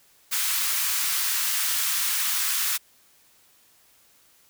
white high-pass noise, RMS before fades -25 dBFS, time 0.31-2.78 s, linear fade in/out 20 ms, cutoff 1100 Hz, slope 24 dB/octave, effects white hiss -59 dBFS RMS until 4.49 s

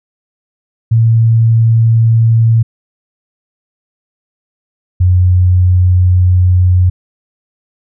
sine tone pair in turn, 113.9 / 90.65 Hz, A#2 / F#2, -40 / -35 cents, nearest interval major third, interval 395 cents, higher first, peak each -5 dBFS, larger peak neither, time 0.91-2.63 / 5-6.9 s, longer second, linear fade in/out 10 ms, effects none

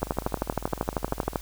two click trains, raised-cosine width 1 ms, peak -22 / -10 dBFS, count 27 / 18, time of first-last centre 0.02-1.333 / 0.03-1.358 s, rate 19.8 / 12.8 Hz, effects added 50 Hz sine -39 dBFS peak until 1.41 s + white hiss -47 dBFS RMS until 1.41 s

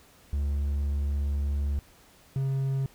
triangle tone pair in turn, 71.2 / 135.03 Hz, C#2 / C#3, +47 / -45 cents, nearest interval major seventh, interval 1108 cents, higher second, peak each -23 dBFS, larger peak neither, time 0.33-1.79 / 2.36-2.86 s, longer first, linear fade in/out 0 ms, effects pink hiss -57 dBFS RMS until 2.94 s

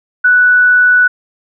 sine tone, 1481 Hz, F#6, 1 cent sharp, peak -5 dBFS, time 0.24-1.08 s, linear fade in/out 10 ms, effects none

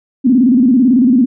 sine tone with vibrato, 250.1 Hz, B3, 22 cents sharp, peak -6 dBFS, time 0.24-1.26 s, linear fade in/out 20 ms, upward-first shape square, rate 18 Hz, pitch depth 120 cents each way, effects none

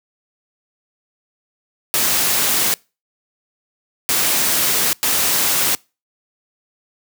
white noise bursts at uneven times, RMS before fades -17 dBFS, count 3, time 1.94-2.74 / 4.09-4.93 / 5.03-5.75 s, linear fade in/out 0 ms, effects noise-tail reverb RT60 0.3 s tail -26 dB re dry + high-pass 100 Hz 12 dB/octave

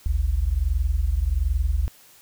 sine tone pair together, 51.48 / 72.8 Hz, G#1 / D2, -15 / -15 cents, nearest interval tritone, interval 600 cents, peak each -22 / -22 dBFS, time 0.06-1.88 s, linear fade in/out 0 ms, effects white hiss -52 dBFS RMS until 2.21 s

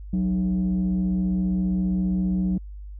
sine tone with frequency modulation, 185 Hz, F#3, in tune, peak -19 dBFS, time 0.13-2.58 s, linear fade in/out 5 ms, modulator 120 Hz, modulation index 0.47, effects tanh soft clip ceiling -17 dBFS + added 50 Hz sine -35 dBFS peak until 2.99 s

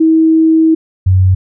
sine tone pair in turn, 321.1 / 93.44 Hz, E4 / F#2, -45 / +18 cents, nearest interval octave + major sixth, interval 2137 cents, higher first, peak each -5 dBFS, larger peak neither, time 0-0.75 / 1.06-1.35 s, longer first, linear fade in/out 10 ms, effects none

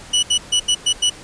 sawtooth tone bursts at uneven times, 2951 Hz, F#7, 5 cents flat, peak -10 dBFS, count 6, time 0.13-0.23 / 0.3-0.38 / 0.52-0.6 / 0.68-0.75 / 0.86-0.93 / 1.02-1.1 s, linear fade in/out 10 ms, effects pink hiss -39 dBFS RMS until 1.23 s + resampled to 22050 Hz

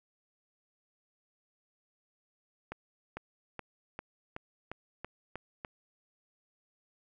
accelerating click train, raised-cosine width 0.5 ms, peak -24 dBFS, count 9, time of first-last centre 2.72-5.648 s, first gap 450 ms, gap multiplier 0.94, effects none

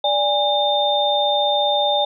sine tone cluster, 586 / 821 / 3615 Hz, D5 / G#5 / A7, -4 / -20 / +46 cents, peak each -20 dBFS, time 0.04-2.05 s, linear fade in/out 5 ms, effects none

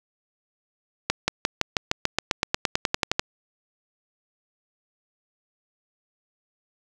accelerating click train, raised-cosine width 0.2 ms, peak -3 dBFS, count 18, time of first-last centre 1.1-3.195 s, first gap 180 ms, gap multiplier 0.95, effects none

